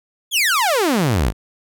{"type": "exponential sweep", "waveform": "sawtooth", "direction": "down", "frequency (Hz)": [3520, 46.25], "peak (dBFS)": -11, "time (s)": [0.31, 1.33], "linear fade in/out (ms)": 50, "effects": []}